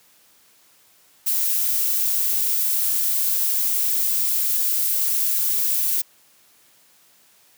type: noise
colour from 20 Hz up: violet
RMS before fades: -21 dBFS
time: 1.26-6.02 s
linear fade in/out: 10 ms
effects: white hiss -56 dBFS RMS until 7.57 s + high-pass 100 Hz 12 dB/octave